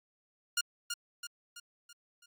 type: tone with echo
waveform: 10% pulse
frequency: 1417 Hz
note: F6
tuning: 25 cents sharp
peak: -20 dBFS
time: 0.57-0.61 s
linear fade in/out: 5 ms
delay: 330 ms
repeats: 5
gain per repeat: -6 dB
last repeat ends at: 2.26 s
effects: Opus 48 kbps